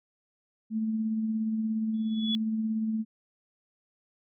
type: tone with tremolo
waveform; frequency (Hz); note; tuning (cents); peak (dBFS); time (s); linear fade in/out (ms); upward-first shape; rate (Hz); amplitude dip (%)
sine; 220; A3; 0; -25; 0.7-3.05; 50; sine; 17; 30
type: tone with exponential growth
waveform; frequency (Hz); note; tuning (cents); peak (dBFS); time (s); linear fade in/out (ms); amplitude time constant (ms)
sine; 3404; G#7; +42; -25; 1.94-2.35; 0; 88
effects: none